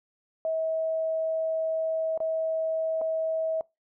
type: tone with dropouts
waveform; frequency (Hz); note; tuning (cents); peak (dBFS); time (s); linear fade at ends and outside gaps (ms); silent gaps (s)
sine; 643; E5; -43; -25; 0.45-3.61; 1; 2.176-2.203 / 3.013-3.016
effects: noise-tail reverb RT60 0.2 s tail -22 dB re dry